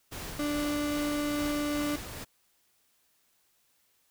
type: noise with tremolo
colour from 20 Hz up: pink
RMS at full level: -39 dBFS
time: 0.11-2.25 s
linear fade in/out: 20 ms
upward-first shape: sine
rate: 2.4 Hz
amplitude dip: 30%
type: tone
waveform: 35% pulse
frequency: 293.7 Hz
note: D4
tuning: in tune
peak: -27 dBFS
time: 0.39-1.96 s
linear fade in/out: 5 ms
effects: white hiss -70 dBFS RMS until 4.1 s